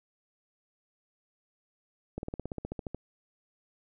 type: slowing click train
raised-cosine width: 2 ms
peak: -22 dBFS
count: 13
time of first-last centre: 2.18-2.946 s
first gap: 51 ms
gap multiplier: 1.04
effects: none